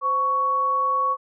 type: tone pair together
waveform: sine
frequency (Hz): 518.4 / 1115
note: C5 / C#6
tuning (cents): -16 / +10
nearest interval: octave + minor second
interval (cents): 1326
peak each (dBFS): -31 / -19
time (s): 0.01-1.17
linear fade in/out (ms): 50
effects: none